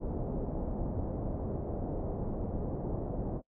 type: low-pass noise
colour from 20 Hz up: pink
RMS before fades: -35 dBFS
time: 0-3.42 s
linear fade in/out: 50 ms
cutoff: 670 Hz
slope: 24 dB/octave
effects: noise-tail reverb RT60 0.1 s tail -23 dB re dry